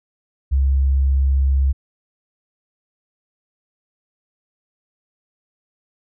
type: tone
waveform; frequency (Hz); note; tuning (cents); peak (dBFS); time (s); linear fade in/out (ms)
sine; 67.7; C#2; -40; -13; 0.51-1.73; 20
effects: none